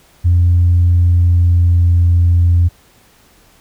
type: tone with pitch glide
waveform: sine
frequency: 87.31 to 86.51 Hz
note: F2 to F2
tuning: 0 to -16 cents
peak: -6 dBFS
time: 0.24-2.69 s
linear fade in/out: 20 ms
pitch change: -16 cents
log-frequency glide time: 0.99-2.04 s
effects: tanh soft clip ceiling -4 dBFS + pink hiss -49 dBFS RMS until 3.6 s